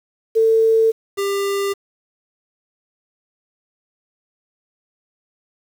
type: tone pair in turn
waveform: sine / square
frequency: 447.6 / 397.9 Hz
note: A4 / G4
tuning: +30 / +26 cents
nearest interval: major second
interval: 204 cents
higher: first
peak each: -11 / -19 dBFS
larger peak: first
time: 0.35-0.92 / 1.17-1.74 s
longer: neither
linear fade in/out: 20 ms
effects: 7-bit